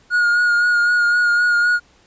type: tone with vibrato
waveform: triangle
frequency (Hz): 1435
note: F6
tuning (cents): +47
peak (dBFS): -11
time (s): 0.1-1.8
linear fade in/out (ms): 50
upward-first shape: sine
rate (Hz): 3.9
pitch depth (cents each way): 23
effects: pink hiss -54 dBFS RMS until 2.06 s + resampled to 16000 Hz